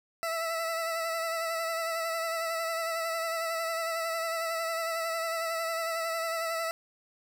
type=tone with vibrato; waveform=20% pulse; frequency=659 Hz; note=E5; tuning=1 cent flat; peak=-25 dBFS; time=0.23-6.71 s; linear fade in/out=0 ms; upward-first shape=sine; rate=11 Hz; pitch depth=27 cents each way; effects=none